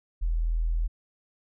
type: tone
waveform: sine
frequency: 41.08 Hz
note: E1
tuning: 5 cents flat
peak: -23 dBFS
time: 0.21-0.88 s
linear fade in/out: 20 ms
effects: none